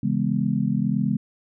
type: chord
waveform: sine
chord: C# minor seventh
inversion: none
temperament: just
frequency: 138.59 / 166.31 / 207.9 / 249.5 Hz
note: C#3 / E3 / G#3 / B3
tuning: 0 / +16 / +2 / +18 cents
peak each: -26 / -27 / -23 / -27 dBFS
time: 0.03-1.17 s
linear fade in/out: 5 ms
effects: none